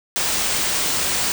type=band-stop noise; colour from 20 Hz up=white; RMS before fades=-21 dBFS; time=0.16-1.32 s; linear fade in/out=0 ms; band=10000 to 15000 Hz; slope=96 dB/octave; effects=none